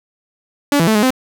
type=tone with pitch steps; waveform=sawtooth; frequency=286.9 / 166 / 219 / 209.9 / 258.3 Hz; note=D4 / E3 / A3 / G#3 / C4; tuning=-40 / +12 / -8 / +19 / -22 cents; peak=-7 dBFS; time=0.72-1.105 s; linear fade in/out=2 ms; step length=77 ms; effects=none